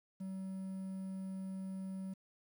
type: tone with quantisation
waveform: triangle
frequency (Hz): 190.3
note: F#3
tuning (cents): +49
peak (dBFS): -38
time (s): 0.2-2.14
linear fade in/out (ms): 10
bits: 11
effects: none